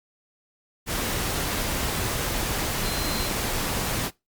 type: tone in noise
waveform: sine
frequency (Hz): 4115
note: C8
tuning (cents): -30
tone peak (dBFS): -35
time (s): 2.82-3.31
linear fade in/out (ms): 50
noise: pink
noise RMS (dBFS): -27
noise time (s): 0.86-4.11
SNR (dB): -11
effects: noise-tail reverb RT60 0.2 s tail -21 dB re dry + Opus 48 kbps